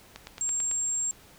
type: click train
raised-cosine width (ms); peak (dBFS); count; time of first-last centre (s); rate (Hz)
0.2; -22; 6; 0.16-0.714; 9.03
type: tone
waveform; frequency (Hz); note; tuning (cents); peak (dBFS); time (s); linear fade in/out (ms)
sine; 7459; A#8; 0; -26; 0.41-1.11; 0
effects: pink hiss -54 dBFS RMS until 1.38 s